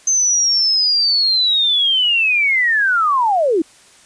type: linear sweep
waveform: sine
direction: down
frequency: 6272 to 295.8 Hz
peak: -12 dBFS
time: 0.07-3.62 s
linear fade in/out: 5 ms
effects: white hiss -47 dBFS RMS until 4.05 s + resampled to 22050 Hz